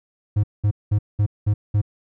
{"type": "tone bursts", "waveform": "triangle", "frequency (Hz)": 103.83, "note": "G#2", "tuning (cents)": 0, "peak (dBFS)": -13, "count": 6, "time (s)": [0.36, 1.816], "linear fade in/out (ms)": 10, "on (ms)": 76, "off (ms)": 200, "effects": []}